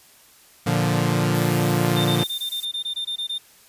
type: chord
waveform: sawtooth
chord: Bb major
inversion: none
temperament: equal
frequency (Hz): 116.54 / 146.83 / 174.61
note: Bb2 / D3 / F3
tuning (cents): 0 / 0 / 0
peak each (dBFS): -19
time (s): 0.66-2.24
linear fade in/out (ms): 10
type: noise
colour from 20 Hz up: violet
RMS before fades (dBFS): -34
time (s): 1.34-2.65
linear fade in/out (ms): 5
type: tone bursts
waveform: triangle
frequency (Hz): 3610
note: A7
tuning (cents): +44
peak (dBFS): -23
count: 13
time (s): 1.96-3.383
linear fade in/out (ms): 10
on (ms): 91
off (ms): 20
effects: white hiss -52 dBFS RMS until 3.68 s + resampled to 32000 Hz

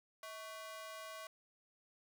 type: ring-modulated tone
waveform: sawtooth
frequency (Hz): 880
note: A5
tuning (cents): 0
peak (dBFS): -40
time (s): 0.23-1.27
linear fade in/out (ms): 2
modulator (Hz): 238
effects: none

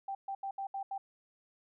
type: tone bursts at uneven times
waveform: sine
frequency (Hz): 784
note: G5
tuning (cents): 0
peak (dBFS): -35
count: 6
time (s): 0.08-0.15 / 0.28-0.35 / 0.43-0.51 / 0.58-0.67 / 0.74-0.83 / 0.91-0.98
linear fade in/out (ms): 5
effects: none

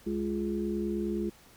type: harmonic tone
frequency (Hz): 69.3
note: C#2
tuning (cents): 0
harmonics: 1 / 3 / 5 / 6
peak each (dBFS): -42 / -32 / -32 / -39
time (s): 0.06-1.3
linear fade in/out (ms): 10
effects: pink hiss -57 dBFS RMS until 1.56 s

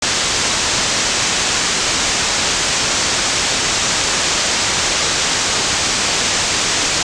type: low-pass noise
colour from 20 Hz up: white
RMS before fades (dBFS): -17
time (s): 0.02-7.03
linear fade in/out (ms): 5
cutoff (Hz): 7700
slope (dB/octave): 48
effects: resampled to 22050 Hz

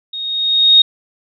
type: tone with level ramp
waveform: sine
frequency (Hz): 3729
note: A#7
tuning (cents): 0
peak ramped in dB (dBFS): -23 to -3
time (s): 0.13-0.82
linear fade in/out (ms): 5
effects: none

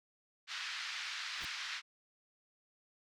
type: band-pass noise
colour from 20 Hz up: pink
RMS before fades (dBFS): -42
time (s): 0.47-1.82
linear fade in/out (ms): 50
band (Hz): 1400 to 5200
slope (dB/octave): 24
type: noise with exponential growth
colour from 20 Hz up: pink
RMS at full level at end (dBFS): -46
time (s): 1.33-1.45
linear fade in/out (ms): 0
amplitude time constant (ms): 24
effects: none

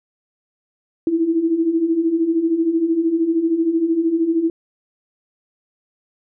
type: beating tone pair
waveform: sine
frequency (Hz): 319 / 332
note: D#4 / E4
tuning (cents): +43 / +12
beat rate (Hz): 13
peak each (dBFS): -22 / -16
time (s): 1.07-4.5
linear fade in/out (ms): 2
effects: none

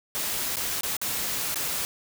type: noise with dropouts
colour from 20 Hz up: white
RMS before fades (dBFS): -29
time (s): 0.15-1.85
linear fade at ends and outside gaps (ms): 0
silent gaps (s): 0.558-0.568 / 0.809-0.833 / 0.967-1.015 / 1.544-1.558
effects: none

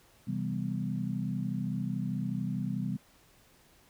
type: chord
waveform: sine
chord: C major seventh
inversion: none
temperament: equal with one note detuned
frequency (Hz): 131.19 / 164.81 / 196 / 246.9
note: C3 / E3 / G3 / B3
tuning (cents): +5 / 0 / 0 / 0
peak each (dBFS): -36 / -37 / -34 / -38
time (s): 0.27-2.97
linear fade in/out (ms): 10
effects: pink hiss -62 dBFS RMS until 3.89 s

